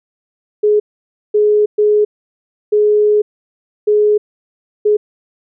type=tone bursts at uneven times; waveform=sine; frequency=420 Hz; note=G#4; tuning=19 cents sharp; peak=-8 dBFS; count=6; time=0.63-0.8 / 1.34-1.66 / 1.78-2.05 / 2.72-3.22 / 3.87-4.18 / 4.85-4.97 s; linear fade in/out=10 ms; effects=none